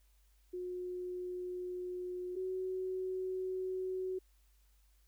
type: tone pair in turn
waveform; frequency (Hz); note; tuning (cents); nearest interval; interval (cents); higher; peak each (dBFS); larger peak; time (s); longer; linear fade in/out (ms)
sine; 361.3 / 373; F#4 / F#4; -41 / +14; minor second; 55; second; -38 / -35; second; 0.53-2.36 / 2.36-4.19; neither; 10
effects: added 50 Hz sine -65 dBFS peak until 5.07 s + white hiss -75 dBFS RMS until 5.07 s